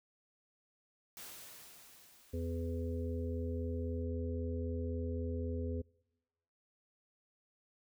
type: noise with exponential decay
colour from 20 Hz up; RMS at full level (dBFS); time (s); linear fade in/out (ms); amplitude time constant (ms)
white; -48; 1.17-4.03; 1; 620
type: harmonic tone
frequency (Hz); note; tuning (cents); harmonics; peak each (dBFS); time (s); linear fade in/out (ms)
83.8; E2; +29; 1 / 3 / 5 / 6; -37 / -42 / -44 / -45; 2.33-5.82; 10
effects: noise-tail reverb RT60 1.0 s tail -26 dB re dry